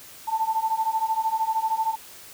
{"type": "beating tone pair", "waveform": "sine", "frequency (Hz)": [880, 893], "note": ["A5", "A5"], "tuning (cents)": [0, 25], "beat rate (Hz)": 13, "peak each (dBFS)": [-26, -24], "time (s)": [0.27, 1.96], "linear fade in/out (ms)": 20, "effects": ["white hiss -45 dBFS RMS until 2.33 s"]}